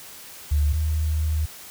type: tone pair in turn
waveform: sine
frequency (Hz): 73.42 / 77.4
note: D2 / D#2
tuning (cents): 0 / -9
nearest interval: minor second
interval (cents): 91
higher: second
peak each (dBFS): -17 / -20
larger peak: first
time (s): 0.51-0.73 / 0.73-1.46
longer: second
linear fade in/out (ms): 10
effects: white hiss -42 dBFS RMS until 1.7 s